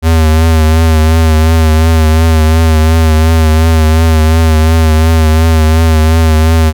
square tone with vibrato, 80 Hz, D#2, 49 cents sharp, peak -5 dBFS, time 0.02-6.73 s, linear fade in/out 50 ms, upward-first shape triangle, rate 2.8 Hz, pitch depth 50 cents each way, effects none

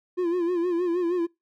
triangle tone with vibrato, 349.2 Hz, F4, in tune, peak -20 dBFS, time 0.17-1.27 s, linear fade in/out 20 ms, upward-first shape sine, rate 6.4 Hz, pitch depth 77 cents each way, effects noise-tail reverb RT60 0.2 s tail -24 dB re dry

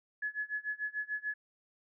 sine tone with tremolo, 1702 Hz, G#6, 42 cents sharp, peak -31 dBFS, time 0.22-1.34 s, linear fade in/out 5 ms, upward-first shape sine, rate 6.8 Hz, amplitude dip 95%, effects none

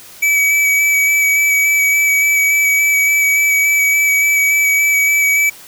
square tone with vibrato, 2287 Hz, D7, 47 cents flat, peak -11 dBFS, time 0.22-5.5 s, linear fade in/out 10 ms, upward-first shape square, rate 3.5 Hz, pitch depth 12 cents each way, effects white hiss -38 dBFS RMS until 5.67 s

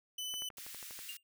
sawtooth tone, 3005 Hz, F#7, 26 cents sharp, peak -35 dBFS, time 0.18-0.49 s, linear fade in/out 5 ms
click train, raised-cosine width 0.5 ms, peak -36 dBFS, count 9, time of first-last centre 0.34-0.99 s, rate 12.3 Hz
white high-pass noise, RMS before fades -48 dBFS, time 0.57-1.17 s, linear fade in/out 2 ms, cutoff 1600 Hz, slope 24 dB/octave
square tone with exponential decay, 2800 Hz, F7, 4 cents sharp, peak -40 dBFS, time 1.09-1.23 s, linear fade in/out 1 ms, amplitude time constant 30 ms
effects none

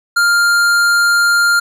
sine tone with hard clipping, 1400 Hz, F6, 4 cents sharp, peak -11 dBFS, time 0.16-1.6 s, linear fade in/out 10 ms, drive 14 dB, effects none

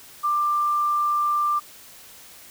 sine tone, 1186 Hz, D6, 17 cents sharp, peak -19 dBFS, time 0.23-1.6 s, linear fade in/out 20 ms, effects white hiss -46 dBFS RMS until 2.5 s

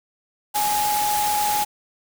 sine tone in noise, 835 Hz, G#5, 9 cents sharp, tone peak -20 dBFS, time 0.54-1.65 s, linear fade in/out 20 ms, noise white, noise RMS -26 dBFS, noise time 0.54-1.65 s, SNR +3 dB, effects none

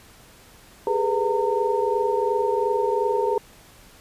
sine tone cluster, 402.9 / 425.7 / 494 / 913 Hz, G4 / G#4 / B4 / A#5, +48 / +43 / 0 / -36 cents, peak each -25 dBFS, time 0.87-3.38 s, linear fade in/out 2 ms, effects pink hiss -50 dBFS RMS until 4 s + resampled to 32000 Hz

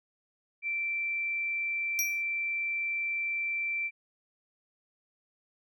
sine tone, 2343 Hz, D7, 5 cents flat, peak -29 dBFS, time 0.62-3.91 s, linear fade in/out 50 ms
sawtooth tone with exponential decay, 5750 Hz, F8, 50 cents sharp, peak -22 dBFS, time 1.99-2.22 s, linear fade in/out 0 ms, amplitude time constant 49 ms
effects none

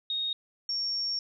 sine tone pair in turn, 3729 / 5508 Hz, A#7 / F8, 0 / -25 cents, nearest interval perfect fifth, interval 675 cents, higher second, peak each -28 dBFS, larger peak neither, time 0.1-0.33 / 0.69-1.19 s, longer second, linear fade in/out 2 ms, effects none

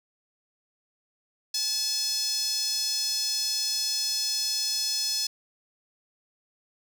sawtooth tone with high-pass filter, 861 Hz, A5, 38 cents flat, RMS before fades -28 dBFS, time 1.54-5.27 s, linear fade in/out 5 ms, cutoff 5000 Hz, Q 5, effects none

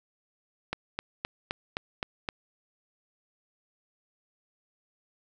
click train, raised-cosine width 0.3 ms, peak -14 dBFS, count 7, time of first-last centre 0.73-2.288 s, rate 3.85 Hz, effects none

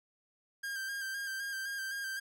45% pulse tone with vibrato, 1592 Hz, G6, 26 cents sharp, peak -36 dBFS, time 0.63-2.2 s, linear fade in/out 10 ms, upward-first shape square, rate 3.9 Hz, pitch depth 28 cents each way, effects none

